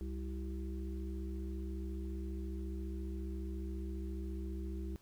harmonic tone with a mistuned harmonic, 65.8 Hz, C2, 10 cents sharp, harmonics 1 / 3 / 5 / 6, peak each -39 / -47 / -47 / -52 dBFS, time 0.01-4.96 s, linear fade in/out 0 ms, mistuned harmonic 6, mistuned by -50 cents, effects pink hiss -67 dBFS RMS until 5.01 s

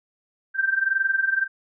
sine tone with amplitude modulation, 1568 Hz, G6, in tune, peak -16 dBFS, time 0.54-1.48 s, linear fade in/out 50 ms, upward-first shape sine, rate 21.7 Hz, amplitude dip 80%, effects none

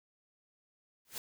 white noise with exponential growth, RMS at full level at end -36 dBFS, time 1.05-1.18 s, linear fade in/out 1 ms, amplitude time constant 27 ms, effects none

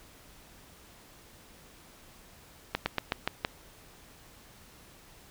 slowing click train, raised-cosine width 0.3 ms, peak -11 dBFS, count 6, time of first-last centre 2.75-3.449 s, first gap 110 ms, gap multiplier 1.12, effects pink hiss -55 dBFS RMS until 5.3 s

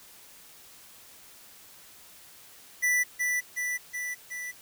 square tone with echo, 1976 Hz, B6, in tune, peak -23 dBFS, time 2.82-3.04 s, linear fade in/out 20 ms, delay 370 ms, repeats 4, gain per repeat -3 dB, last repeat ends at 4.52 s, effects white hiss -52 dBFS RMS until 4.61 s

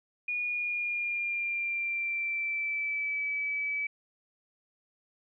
sine tone with pitch glide, 2446 to 2295 Hz, D#7 to D7, -30 to -40 cents, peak -29 dBFS, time 0.28-3.87 s, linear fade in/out 5 ms, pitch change -110 cents, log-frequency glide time 0.42-3.23 s, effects none

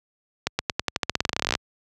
accelerating click train, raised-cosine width 0.2 ms, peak -4 dBFS, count 23, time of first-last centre 0.47-1.552 s, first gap 120 ms, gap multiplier 0.9, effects high-pass 60 Hz 12 dB/octave

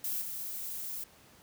violet noise with level steps, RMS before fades -34 / -39 dBFS, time 0.04-1.04 s, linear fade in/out 5 ms, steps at 0.21 s, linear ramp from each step 10 ms, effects pink hiss -59 dBFS RMS until 1.42 s + high-pass 60 Hz 12 dB/octave

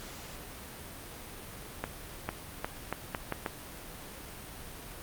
accelerating click train, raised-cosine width 0.5 ms, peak -16 dBFS, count 7, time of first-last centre 1.84-3.462 s, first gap 450 ms, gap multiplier 0.79, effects pink hiss -45 dBFS RMS until 5.02 s + Opus 48 kbps

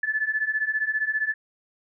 sine beating tone pair, 1727 / 1742 Hz, A6 / A6, -33 / -18 cents, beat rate 15 Hz, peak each -27 / -25 dBFS, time 0.03-1.34 s, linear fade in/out 5 ms, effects none

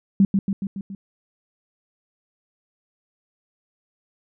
sine tone with echo, 196 Hz, G3, in tune, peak -11 dBFS, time 0.2-0.25 s, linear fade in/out 2 ms, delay 140 ms, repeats 5, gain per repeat -4 dB, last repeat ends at 0.95 s, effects none

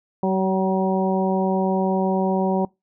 harmonic tone with a mistuned harmonic, 189.9 Hz, F#3, 45 cents sharp, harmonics 1 / 2 / 3 / 4 / 5, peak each -21 / -24 / -26 / -27 / -28 dBFS, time 0.23-2.65 s, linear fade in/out 2 ms, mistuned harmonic 3, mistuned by -17 cents, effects noise-tail reverb RT60 0.2 s tail -24 dB re dry

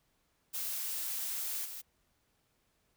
blue noise with level steps, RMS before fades -37 / -44 dBFS, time 0.53-1.82 s, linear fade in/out 20 ms, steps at 1.64 s, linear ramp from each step 20 ms, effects pink hiss -75 dBFS RMS until 2.96 s

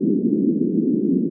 pink band-pass noise, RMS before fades -19 dBFS, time 0-1.3 s, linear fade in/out 20 ms, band 190 to 370 Hz, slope 48 dB/octave, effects none

